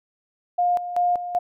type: tone with tremolo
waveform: sine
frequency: 709 Hz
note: F5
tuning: 26 cents sharp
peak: -17 dBFS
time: 0.58-1.39 s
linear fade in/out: 10 ms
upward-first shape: square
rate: 2.6 Hz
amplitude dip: 70%
effects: none